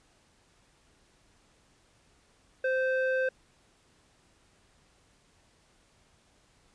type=tone with low-pass filter; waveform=square; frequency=520 Hz; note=C5; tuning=11 cents flat; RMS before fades=-28 dBFS; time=2.64-3.29 s; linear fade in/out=5 ms; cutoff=1700 Hz; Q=1.9; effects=pink hiss -65 dBFS RMS until 6.74 s + resampled to 22050 Hz